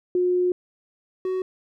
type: tone pair in turn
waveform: sine / triangle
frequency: 360 / 372.8 Hz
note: F#4 / F#4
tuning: -47 / +13 cents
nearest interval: minor second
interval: 60 cents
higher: second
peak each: -18 / -21 dBFS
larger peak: first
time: 0.15-0.52 / 1.25-1.42 s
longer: first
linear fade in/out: 2 ms
effects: none